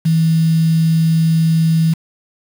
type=tone with quantisation; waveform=sine; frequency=162.3 Hz; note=E3; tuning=27 cents flat; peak=-10 dBFS; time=0.05-1.94 s; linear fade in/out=10 ms; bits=5; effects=none